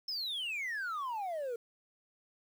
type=exponential sweep; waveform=sine; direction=down; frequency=5330 to 455.6 Hz; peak=-32 dBFS; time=0.08-1.56 s; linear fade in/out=5 ms; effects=tanh soft clip ceiling -34 dBFS + 10-bit